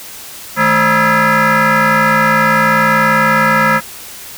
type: tone with frequency modulation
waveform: sine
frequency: 156.7 Hz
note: D#3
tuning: 13 cents sharp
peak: -6 dBFS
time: 0.56-3.81 s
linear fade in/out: 50 ms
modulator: 374 Hz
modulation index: 4.9
effects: tanh soft clip ceiling -6 dBFS + white hiss -31 dBFS RMS until 4.37 s